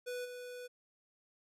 square tone with level steps, 493.9 Hz, B4, in tune, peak -39 / -45 dBFS, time 0.06-0.68 s, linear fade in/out 20 ms, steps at 0.24 s, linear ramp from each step 20 ms, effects resampled to 32000 Hz

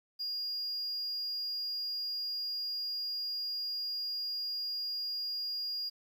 triangle tone, 4840 Hz, D#8, 49 cents flat, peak -32 dBFS, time 0.19-5.9 s, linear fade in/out 20 ms, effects tanh soft clip ceiling -28 dBFS + 11-bit

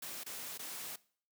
white noise with dropouts, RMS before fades -44 dBFS, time 0.02-0.96 s, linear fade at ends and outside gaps 5 ms, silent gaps 0.236-0.262 / 0.577-0.592 s, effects noise-tail reverb RT60 0.5 s tail -21 dB re dry + high-pass 150 Hz 12 dB/octave

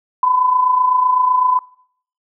sine tone with amplitude modulation, 1007 Hz, B5, 33 cents sharp, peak -9 dBFS, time 0.23-1.59 s, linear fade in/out 2 ms, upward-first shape sine, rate 27.9 Hz, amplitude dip 55%, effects noise-tail reverb RT60 0.6 s tail -21 dB re dry

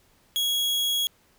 40% pulse tone, 3322 Hz, G#7, in tune, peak -22 dBFS, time 0.36-1.07 s, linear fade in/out 0 ms, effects pink hiss -62 dBFS RMS until 1.38 s

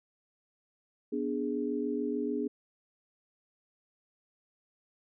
sine chord, G# diminished, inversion first, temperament equal, 246.9 / 293.7 / 415.3 Hz, B3 / D4 / G#4, 0 / 0 / 0 cents, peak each -34 dBFS, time 1.12-2.48 s, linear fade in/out 10 ms, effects none

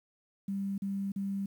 sine tone bursts, 197.1 Hz, G3, 10 cents sharp, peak -31 dBFS, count 3, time 0.48-1.46 s, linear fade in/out 5 ms, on 300 ms, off 40 ms, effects 10-bit

